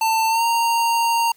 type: tone with pitch glide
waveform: square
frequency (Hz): 892 to 926.1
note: A5 to A#5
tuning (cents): +23 to -12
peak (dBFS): -17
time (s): 0.01-1.32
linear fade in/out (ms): 5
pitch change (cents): +65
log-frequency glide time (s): 0.28-0.43
effects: white hiss -57 dBFS RMS until 1.36 s